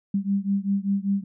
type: beating tone pair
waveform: sine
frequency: 196 / 201.1 Hz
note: G3 / G3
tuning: 0 / +44 cents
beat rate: 5.1 Hz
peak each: -24 / -25 dBFS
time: 0.14-1.24 s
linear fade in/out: 5 ms
effects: none